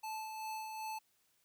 square tone with tremolo, 873 Hz, A5, 14 cents flat, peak -40 dBFS, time 0.03-0.99 s, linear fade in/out 10 ms, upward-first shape sine, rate 2.6 Hz, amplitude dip 35%, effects white hiss -75 dBFS RMS until 1.44 s

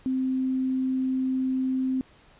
sine tone, 260.5 Hz, C4, 7 cents flat, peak -23 dBFS, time 0.06-2.01 s, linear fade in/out 0 ms, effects pink hiss -56 dBFS RMS until 2.39 s + resampled to 8000 Hz

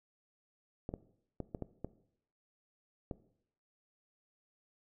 clicks, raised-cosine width 2 ms, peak -25 dBFS, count 7, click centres 0.891 / 0.939 / 1.403 / 1.548 / 1.623 / 1.846 / 3.112 s, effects noise-tail reverb RT60 0.7 s tail -17 dB re dry

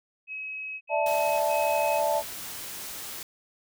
sine tone bursts, 2556 Hz, D#7, 46 cents sharp, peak -33 dBFS, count 3, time 0.27-2.016 s, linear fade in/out 50 ms, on 540 ms, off 63 ms
sine chord, D suspended second, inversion none, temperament equal, 587.3 / 659.3 / 880 Hz, D5 / E5 / A5, 0 / 0 / 0 cents, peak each -27 dBFS, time 0.89-2.23 s, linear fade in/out 50 ms
white noise, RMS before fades -38 dBFS, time 1.06-3.23 s, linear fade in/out 2 ms
effects none

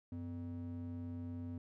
triangle ring-modulated tone, 173.6 Hz, F3, 10 cents flat, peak -36 dBFS, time 0.12-1.58 s, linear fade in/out 2 ms, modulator 79.2 Hz, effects none

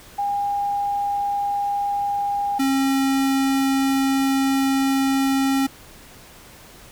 sine / square tone pair in turn, 810 / 270.3 Hz, G#5 / C#4, -43 / -44 cents, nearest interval octave + perfect fifth, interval 1901 cents, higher first, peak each -20 / -18 dBFS, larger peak second, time 0.18-2.59 / 2.59-5.67 s, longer second, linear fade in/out 10 ms, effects pink hiss -45 dBFS RMS until 6.91 s

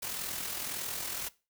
white noise with amplitude modulation, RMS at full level -35 dBFS, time 0.02-1.29 s, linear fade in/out 10 ms, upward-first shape sine, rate 41.8 Hz, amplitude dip 45%, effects noise-tail reverb RT60 0.3 s tail -20 dB re dry

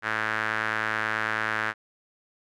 sawtooth tone with band-pass filter, 109.2 Hz, A2, 13 cents flat, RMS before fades -28 dBFS, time 0.02-1.74 s, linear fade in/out 50 ms, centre 1600 Hz, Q 3.5, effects none

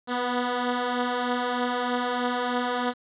10% pulse beating tone pair, 243.5 / 246.7 Hz, B3 / B3, -24 / -2 cents, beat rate 3.2 Hz, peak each -24 / -17 dBFS, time 0.07-2.94 s, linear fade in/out 50 ms, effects resampled to 8000 Hz + 9-bit

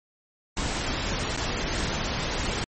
pink noise with dropouts, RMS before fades -28 dBFS, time 0.57-2.64 s, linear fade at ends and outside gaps 0 ms, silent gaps 1.364-1.375 s, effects MP3 32 kbps

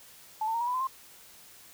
sine tone with pitch steps, 867 / 896.5 / 927.1 / 958.7 / 991.3 / 1025.1 / 1060 Hz, A5 / A5 / A#5 / A#5 / B5 / C6 / C6, -26 / +32 / -10 / +48 / +6 / -36 / +22 cents, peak -27 dBFS, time 0.41-0.872 s, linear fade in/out 5 ms, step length 66 ms, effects white hiss -53 dBFS RMS until 1.73 s

